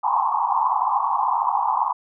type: band-pass noise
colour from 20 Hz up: white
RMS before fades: -21 dBFS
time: 0.03-1.93 s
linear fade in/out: 10 ms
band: 780 to 1100 Hz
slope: 96 dB/octave
effects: none